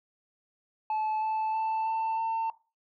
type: tone with pitch steps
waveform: sine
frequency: 866 / 874.5 / 883.2 / 891.9 / 900.7 Hz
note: A5 / A5 / A5 / A5 / A5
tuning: -28 / -11 / +6 / +23 / +40 cents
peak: -24 dBFS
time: 0.9-2.5 s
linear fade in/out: 2 ms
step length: 320 ms
effects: noise-tail reverb RT60 0.3 s tail -19 dB re dry + tanh soft clip ceiling -26 dBFS